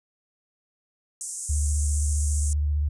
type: band-pass noise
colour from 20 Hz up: white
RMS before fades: -34 dBFS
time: 1.21-2.53 s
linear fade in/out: 0 ms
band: 6500 to 9600 Hz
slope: 48 dB/octave
type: tone with vibrato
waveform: sine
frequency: 73.9 Hz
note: D2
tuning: 11 cents sharp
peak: -21 dBFS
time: 1.49-2.89 s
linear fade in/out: 10 ms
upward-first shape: triangle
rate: 15 Hz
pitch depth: 45 cents each way
effects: resampled to 24000 Hz